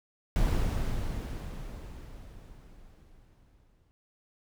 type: noise with exponential decay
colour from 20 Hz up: brown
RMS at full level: -25 dBFS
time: 0.36-3.91 s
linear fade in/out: 0 ms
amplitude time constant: 770 ms
effects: none